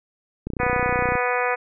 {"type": "click train", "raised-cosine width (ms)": 3, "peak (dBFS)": -15, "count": 22, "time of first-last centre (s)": [0.47, 1.154], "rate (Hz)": 30.7}
{"type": "harmonic tone", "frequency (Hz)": 246.9, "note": "B3", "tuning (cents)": 0, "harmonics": [2, 3, 4, 5, 6, 7, 8, 9, 10], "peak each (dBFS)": [-25, -27, -28, -29, -30, -30, -31, -32, -32], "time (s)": [0.59, 1.56], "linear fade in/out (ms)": 20}
{"effects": []}